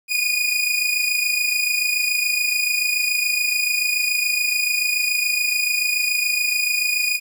sawtooth tone pair together, 2447 / 2474 Hz, D#7 / D#7, -29 / -10 cents, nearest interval unison, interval 19 cents, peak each -18 dBFS, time 0.08-7.2 s, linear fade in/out 50 ms, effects 9-bit

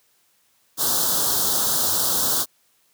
white band-stop noise, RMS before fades -21 dBFS, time 0.77-2.46 s, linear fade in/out 50 ms, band 1500 to 3400 Hz, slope 48 dB/octave, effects white hiss -63 dBFS RMS until 2.93 s + high-pass 80 Hz 12 dB/octave

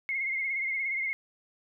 sine tone with vibrato, 2139 Hz, C7, 38 cents sharp, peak -28 dBFS, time 0.09-1.13 s, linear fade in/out 0 ms, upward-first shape sine, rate 17 Hz, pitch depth 52 cents each way, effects none

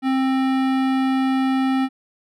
sine tone with hard clipping, 264.1 Hz, C4, 16 cents sharp, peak -19 dBFS, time 0.02-1.89 s, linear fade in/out 50 ms, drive 18 dB, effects none

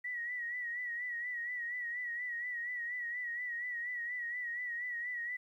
sine tone with vibrato, 1930 Hz, B6, 40 cents flat, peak -36 dBFS, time 0.04-5.37 s, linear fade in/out 10 ms, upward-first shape sine, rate 4.2 Hz, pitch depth 58 cents each way, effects 12-bit

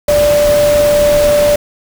sine tone in noise, 587.3 Hz, D5, in tune, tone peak -7 dBFS, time 0.08-1.56 s, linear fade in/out 5 ms, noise pink, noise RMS -19 dBFS, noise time 0.08-1.56 s, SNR +9 dB, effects none

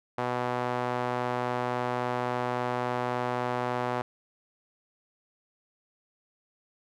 sawtooth tone with band-pass filter, 123.6 Hz, B2, 2 cents sharp, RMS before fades -30 dBFS, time 0.18-4.02 s, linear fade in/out 5 ms, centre 860 Hz, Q 1.2, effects none

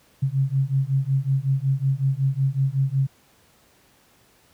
sine beating tone pair, 132.9 / 138.3 Hz, C3 / C#3, +27 / -4 cents, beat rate 5.4 Hz, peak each -22 dBFS, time 0.22-3.07 s, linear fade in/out 10 ms, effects pink hiss -58 dBFS RMS until 4.53 s + high-pass 60 Hz 12 dB/octave

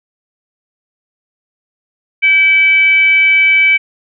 sine tone with frequency modulation, 2298 Hz, D7, 38 cents flat, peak -6 dBFS, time 2.22-3.78 s, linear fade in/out 20 ms, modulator 721 Hz, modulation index 0.31, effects none

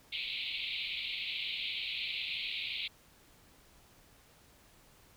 pink band-pass noise, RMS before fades -38 dBFS, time 0.12-2.88 s, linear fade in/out 10 ms, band 2200 to 4200 Hz, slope 96 dB/octave, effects pink hiss -62 dBFS RMS until 5.16 s

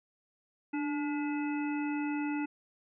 harmonic tone with a mistuned harmonic, 286.9 Hz, D4, 40 cents flat, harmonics 1 / 3 / 5 / 7 / 9, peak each -31 / -41 / -45 / -47 / -44 dBFS, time 0.73-2.46 s, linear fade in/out 10 ms, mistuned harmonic 1, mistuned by +50 cents, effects none

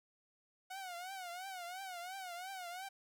sawtooth tone with vibrato, 734 Hz, F#5, 14 cents flat, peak -40 dBFS, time 0.7-2.89 s, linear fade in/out 10 ms, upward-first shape triangle, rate 2.9 Hz, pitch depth 130 cents each way, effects none

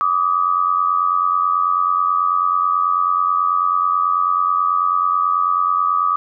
sine tone pair together, 1162 / 1251.2 Hz, D6 / D#6, -19 / +9 cents, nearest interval minor second, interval 128 cents, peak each -17 dBFS, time 0.01-6.16 s, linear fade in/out 0 ms, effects none

